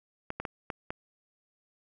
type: clicks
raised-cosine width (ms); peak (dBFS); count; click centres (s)
0.5; -19; 5; 0.304 / 0.4 / 0.452 / 0.702 / 0.905
effects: none